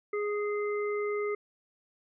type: harmonic tone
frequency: 415.1 Hz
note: G#4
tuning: 1 cent flat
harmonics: 1 / 3 / 5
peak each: -29 / -39 / -40 dBFS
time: 0.13-1.35 s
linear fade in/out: 5 ms
effects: none